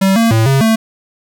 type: tone with pitch steps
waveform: square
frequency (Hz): 192.7 / 228.5 / 112 / 135.7 / 222.8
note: G3 / A#3 / A2 / C#3 / A3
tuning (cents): -29 / -34 / +31 / -36 / +22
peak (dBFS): -9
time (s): 0.01-0.76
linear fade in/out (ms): 10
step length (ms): 150
effects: none